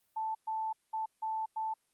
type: tone bursts at uneven times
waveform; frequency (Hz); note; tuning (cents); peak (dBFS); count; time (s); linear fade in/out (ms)
sine; 880; A5; 0; -32; 5; 0.16-0.35 / 0.47-0.73 / 0.93-1.06 / 1.22-1.46 / 1.56-1.74; 10
effects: white hiss -75 dBFS RMS until 1.93 s + Opus 32 kbps